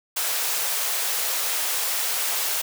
white high-pass noise, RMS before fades -25 dBFS, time 0.16-2.62 s, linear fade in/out 10 ms, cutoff 460 Hz, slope 24 dB/octave, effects none

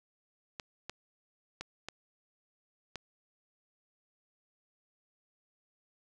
clicks, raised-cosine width 0.2 ms, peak -22 dBFS, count 5, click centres 0.598 / 0.896 / 1.61 / 1.886 / 2.957 s, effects none

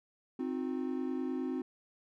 triangle chord, C diminished, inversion none, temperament equal with one note detuned, 261.6 / 311.1 / 360.9 Hz, C4 / Eb4 / Gb4, 0 / 0 / -43 cents, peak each -33 / -38 / -37 dBFS, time 0.39-1.62 s, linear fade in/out 5 ms, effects none

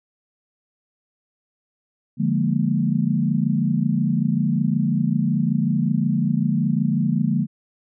sine chord, Bb dominant seventh, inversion first, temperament equal, 146.83 / 174.61 / 207.7 / 233.1 Hz, D3 / F3 / Ab3 / Bb3, 0 / 0 / 0 / 0 cents, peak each -23 dBFS, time 2.17-7.47 s, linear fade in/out 50 ms, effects none

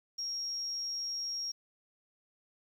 sine tone, 5588 Hz, F8, in tune, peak -34 dBFS, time 0.18-1.52 s, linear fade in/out 10 ms, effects 10-bit

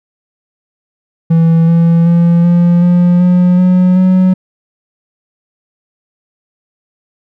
triangle tone with pitch steps, 164.81 / 167.59 / 170.43 / 173.3 / 176.23 / 179.21 / 182.24 / 185.31 Hz, E3 / E3 / F3 / F3 / F3 / F3 / F#3 / F#3, 0 / +29 / -42 / -13 / +16 / +45 / -26 / +3 cents, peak -3 dBFS, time 1.3-4.34 s, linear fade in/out 10 ms, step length 380 ms, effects none

